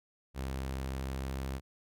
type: tone with pitch glide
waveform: sawtooth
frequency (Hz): 66.3 to 66.68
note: C2 to C2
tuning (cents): +23 to +33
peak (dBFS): -31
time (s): 0.34-1.61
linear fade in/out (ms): 50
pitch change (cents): +10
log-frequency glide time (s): 0.76-1.48
effects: none